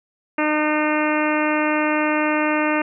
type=harmonic tone; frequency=304 Hz; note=D#4; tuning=40 cents flat; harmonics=1 / 2 / 3 / 4 / 5 / 6 / 7 / 8 / 9; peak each=-21 / -24 / -26 / -27 / -28 / -29 / -29 / -30 / -31 dBFS; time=0.38-2.82 s; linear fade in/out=5 ms; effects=none